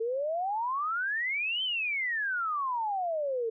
sine exponential two-way sweep, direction up then down, 440 to 3136 to 440 Hz, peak -28 dBFS, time 0-3.5 s, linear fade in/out 10 ms, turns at 1.63 s, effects none

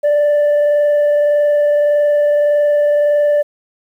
sine tone with frequency modulation, 587.3 Hz, D5, in tune, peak -7 dBFS, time 0.03-3.43 s, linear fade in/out 20 ms, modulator 21.7 Hz, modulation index 0.2, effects tanh soft clip ceiling -9 dBFS + 8-bit

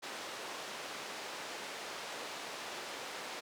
pink band-pass noise, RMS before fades -44 dBFS, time 0.02-3.41 s, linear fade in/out 20 ms, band 440 to 6100 Hz, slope 12 dB/octave, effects none

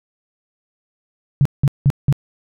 sine tone bursts, 140 Hz, C#3, 18 cents sharp, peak -9 dBFS, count 4, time 1.41-2.126 s, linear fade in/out 0 ms, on 44 ms, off 180 ms, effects none

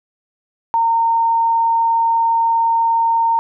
sine tone, 917 Hz, A#5, 29 cents flat, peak -12 dBFS, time 0.74-3.39 s, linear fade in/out 0 ms, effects none

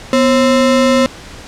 square ring-modulated tone, 392 Hz, G4, in tune, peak -6 dBFS, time 0.13-1.06 s, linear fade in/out 0 ms, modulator 145 Hz, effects pink hiss -33 dBFS RMS until 1.47 s + low-pass 7000 Hz 12 dB/octave

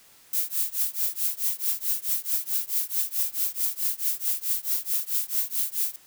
violet noise with tremolo, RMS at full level -23 dBFS, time 0.33-5.96 s, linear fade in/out 2 ms, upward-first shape triangle, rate 4.6 Hz, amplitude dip 100%, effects white hiss -55 dBFS RMS until 6.06 s

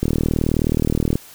click train, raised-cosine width 3 ms, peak -5 dBFS, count 45, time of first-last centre 0.03-1.155 s, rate 39.1 Hz, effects white hiss -43 dBFS RMS until 1.34 s

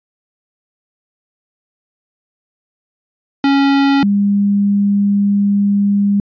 square / sine tone pair in turn, 277.2 / 201.7 Hz, C#4 / G3, 0 / +50 cents, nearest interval tritone, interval 550 cents, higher first, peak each -10 dBFS, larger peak neither, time 3.44-4.03 / 4.03-6.2 s, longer second, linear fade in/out 2 ms, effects resampled to 11025 Hz

